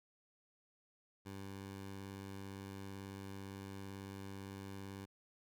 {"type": "tone", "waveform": "15% pulse", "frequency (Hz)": 97.9, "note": "G2", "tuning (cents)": -2, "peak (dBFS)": -40, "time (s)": [1.25, 5.06], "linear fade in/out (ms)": 20, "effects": []}